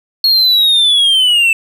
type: linear sweep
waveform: triangle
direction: down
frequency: 4319 to 2637 Hz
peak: -6 dBFS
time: 0.24-1.53 s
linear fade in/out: 2 ms
effects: none